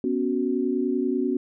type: chord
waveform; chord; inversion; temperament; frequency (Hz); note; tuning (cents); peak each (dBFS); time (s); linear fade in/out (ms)
sine; B suspended second; none; equal; 246.9 / 277.2 / 370; B3 / C#4 / F#4; 0 / 0 / 0; -26; 0.04-1.37; 2
effects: none

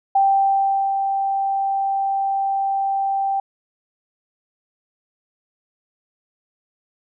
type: tone with ADSR envelope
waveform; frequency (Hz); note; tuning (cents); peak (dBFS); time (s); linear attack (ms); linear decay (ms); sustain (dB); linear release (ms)
sine; 784; G5; 0; -12; 0.15-3.4; 7; 770; -6; 3
effects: none

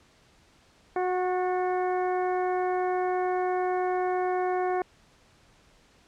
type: harmonic tone with a mistuned harmonic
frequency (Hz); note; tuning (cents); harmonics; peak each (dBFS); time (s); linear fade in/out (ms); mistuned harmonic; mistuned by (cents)
365.8; F#4; -20; 1 / 2 / 3 / 4 / 5 / 6; -27 / -28 / -37 / -41 / -42 / -45; 0.96-4.82; 2; 5; -35
effects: pink hiss -60 dBFS RMS until 6.07 s + low-pass 7000 Hz 12 dB/octave

